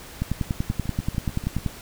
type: two click trains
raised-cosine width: 5 ms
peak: -11 / -21 dBFS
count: 16 / 7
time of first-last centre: 0.22-1.662 / 0.71-1.585 s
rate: 10.4 / 6.86 Hz
effects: pink hiss -42 dBFS RMS until 1.81 s